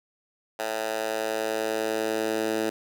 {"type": "tone with high-pass filter sweep", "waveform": "10% pulse", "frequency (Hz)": 110, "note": "A2", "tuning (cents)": 0, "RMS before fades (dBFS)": -28, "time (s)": [0.59, 2.7], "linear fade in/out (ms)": 5, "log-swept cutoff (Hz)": [670, 320], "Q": 1.5, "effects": []}